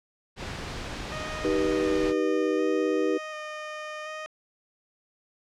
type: noise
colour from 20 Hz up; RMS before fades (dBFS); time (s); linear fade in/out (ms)
pink; -35; 0.36-2.14; 50
type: tone with vibrato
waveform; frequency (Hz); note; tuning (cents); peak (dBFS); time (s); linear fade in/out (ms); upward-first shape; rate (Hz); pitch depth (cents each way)
15% pulse; 616; D#5; -17; -28; 1.12-4.26; 0; square; 0.68; 12
type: chord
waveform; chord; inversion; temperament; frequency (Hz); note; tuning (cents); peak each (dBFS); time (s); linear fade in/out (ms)
sine; Eb augmented; none; just; 311.1 / 388.9 / 486.1; Eb4 / G4 / B4; 0 / -14 / -28; -27; 1.44-3.18; 10
effects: low-pass 5000 Hz 12 dB/octave